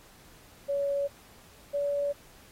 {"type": "tone pair in turn", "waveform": "sine", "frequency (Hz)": [563, 571.5], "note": ["C#5", "D5"], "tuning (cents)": [27, -47], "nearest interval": "unison", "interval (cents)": 26, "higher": "second", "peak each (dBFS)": -26, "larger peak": "neither", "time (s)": [[0.68, 1.08], [1.73, 2.13]], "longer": "neither", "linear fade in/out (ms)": 20, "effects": ["pink hiss -56 dBFS RMS until 2.51 s", "AAC 48 kbps"]}